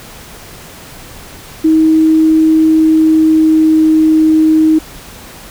sine tone with pitch glide, 317.1 to 314.7 Hz, D#4 to D#4, +33 to +20 cents, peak -5 dBFS, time 1.64-4.79 s, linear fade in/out 10 ms, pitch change -13 cents, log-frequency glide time 2.66-4.06 s, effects pink hiss -33 dBFS RMS until 5.5 s

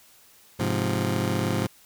20% pulse chord, F minor, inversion first, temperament just, 104.77 / 130.96 / 174.61 Hz, Ab2 / C3 / F3, +16 / +2 / 0 cents, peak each -22 / -24 / -24 dBFS, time 0.59-1.67 s, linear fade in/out 10 ms, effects white hiss -55 dBFS RMS until 1.85 s

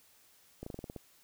slowing click train, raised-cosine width 2 ms, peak -28 dBFS, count 8, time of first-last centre 0.63-0.963 s, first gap 34 ms, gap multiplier 1.11, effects white hiss -64 dBFS RMS until 1.23 s

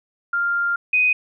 sine tone pair in turn, 1396.9 / 2498 Hz, F6 / D#7, 0 / +6 cents, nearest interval minor seventh, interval 1006 cents, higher second, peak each -18 / -14 dBFS, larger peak second, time 0.33-0.76 / 0.93-1.13 s, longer first, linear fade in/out 5 ms, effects none

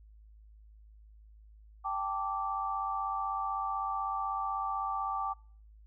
sine chord, G suspended second, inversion none, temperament equal with one note detuned, 784 / 880 / 1167.2 Hz, G5 / A5 / D6, 0 / 0 / -11 cents, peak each -36 / -38 / -34 dBFS, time 1.84-5.34 s, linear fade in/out 20 ms, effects noise-tail reverb RT60 0.5 s tail -25 dB re dry + added 53 Hz sine -53 dBFS peak until 5.86 s

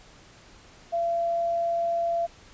sine tone, 680 Hz, F5, 46 cents flat, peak -23 dBFS, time 0.92-2.27 s, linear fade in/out 20 ms, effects pink hiss -52 dBFS RMS until 2.53 s + resampled to 16000 Hz

